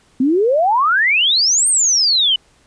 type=exponential two-way sweep; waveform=sine; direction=up then down; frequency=246.9 to 8870 to 2935 Hz; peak=-11 dBFS; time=0.2-2.36 s; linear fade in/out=5 ms; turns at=1.68 s; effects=pink hiss -54 dBFS RMS until 2.66 s + resampled to 22050 Hz